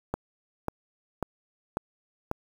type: click train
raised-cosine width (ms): 1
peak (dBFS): -14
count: 5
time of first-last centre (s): 0.14-2.314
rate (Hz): 1.84
effects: 7-bit